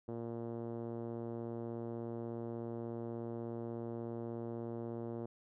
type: tone with low-pass filter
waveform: 5% pulse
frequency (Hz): 116.54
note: A#2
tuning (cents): 0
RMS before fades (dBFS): -42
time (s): 0.08-5.26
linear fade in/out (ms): 5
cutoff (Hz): 400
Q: 1.2
effects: none